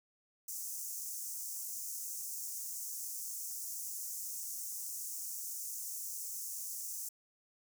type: high-pass noise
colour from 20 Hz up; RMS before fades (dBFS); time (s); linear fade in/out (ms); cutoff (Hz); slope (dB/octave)
pink; -42; 0.48-7.09; 5; 5900; 48
effects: none